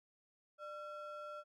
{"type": "ring-modulated tone", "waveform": "triangle", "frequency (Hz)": 979, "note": "B5", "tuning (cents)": -15, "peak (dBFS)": -40, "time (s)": [0.58, 1.44], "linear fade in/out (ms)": 50, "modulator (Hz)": 382, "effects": []}